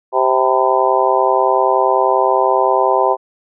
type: harmonic tone with a mistuned harmonic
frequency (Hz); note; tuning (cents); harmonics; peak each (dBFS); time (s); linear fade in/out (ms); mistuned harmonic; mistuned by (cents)
130.4; C3; -5; 3 / 4 / 5 / 6 / 7 / 8; -18 / -18 / -18 / -18 / -18 / -18; 0.12-3.17; 50; 8; -68
effects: none